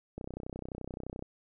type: click train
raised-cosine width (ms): 2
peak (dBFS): -26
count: 34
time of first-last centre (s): 0.18-1.224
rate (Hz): 31.6
effects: none